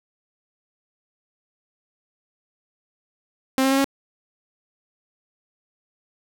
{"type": "tone with pitch steps", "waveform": "sawtooth", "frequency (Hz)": [264.1, 267.5, 270.9, 274.4], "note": ["C4", "C4", "C#4", "C#4"], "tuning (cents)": [16, 38, -40, -17], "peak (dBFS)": -13, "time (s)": [3.58, 3.844], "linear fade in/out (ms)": 0, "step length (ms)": 66, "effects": []}